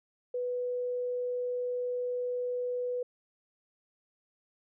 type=tone; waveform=sine; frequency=493.9 Hz; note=B4; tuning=in tune; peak=-30 dBFS; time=0.34-3.03 s; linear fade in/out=5 ms; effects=none